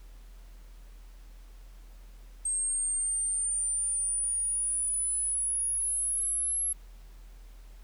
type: exponential sweep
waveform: sine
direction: up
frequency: 8400 to 11175 Hz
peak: -27 dBFS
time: 2.45-6.73 s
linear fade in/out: 5 ms
effects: added 41 Hz sine -46 dBFS peak until 7.83 s + pink hiss -62 dBFS RMS until 7.83 s